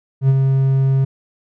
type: tone with ADSR envelope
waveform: triangle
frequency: 134.5 Hz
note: C3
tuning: 48 cents sharp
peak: -6 dBFS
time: 0.21-1.05 s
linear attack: 79 ms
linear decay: 39 ms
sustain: -4 dB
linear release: 10 ms
effects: none